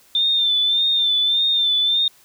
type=tone with vibrato; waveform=sine; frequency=3578 Hz; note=A7; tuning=28 cents sharp; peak=-15 dBFS; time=0.15-2.08 s; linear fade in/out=2 ms; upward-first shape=sine; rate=1.7 Hz; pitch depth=50 cents each way; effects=white hiss -53 dBFS RMS until 2.24 s